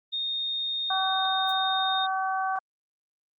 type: tone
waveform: sine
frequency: 3685 Hz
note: A#7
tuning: 21 cents flat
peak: -27 dBFS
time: 0.12-2.07 s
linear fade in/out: 20 ms
type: harmonic tone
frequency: 381 Hz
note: G4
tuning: 49 cents flat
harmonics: 2 / 3 / 4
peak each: -27 / -31 / -33 dBFS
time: 0.9-2.59 s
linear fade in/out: 5 ms
type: noise with exponential decay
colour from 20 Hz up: violet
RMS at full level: -41 dBFS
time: 1.49-1.57 s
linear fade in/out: 1 ms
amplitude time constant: 16 ms
effects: Opus 32 kbps